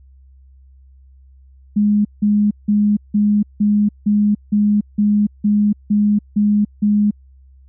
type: tone bursts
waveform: sine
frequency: 207.7 Hz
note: G#3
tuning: in tune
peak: -11 dBFS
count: 12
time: 1.76-7.11 s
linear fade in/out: 10 ms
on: 290 ms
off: 170 ms
effects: added 66 Hz sine -43 dBFS peak until 7.68 s